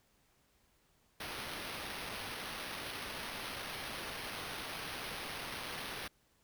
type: noise with sample-and-hold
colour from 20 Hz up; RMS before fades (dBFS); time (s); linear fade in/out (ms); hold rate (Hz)
white; -43; 1.2-6.08; 5; 7350
effects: pink hiss -72 dBFS RMS until 6.43 s